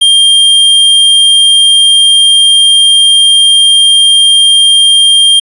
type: tone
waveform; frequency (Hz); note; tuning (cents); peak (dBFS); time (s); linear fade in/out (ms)
square; 3200; G7; +35; -3; 0.01-5.4; 10
effects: resampled to 24000 Hz + 7-bit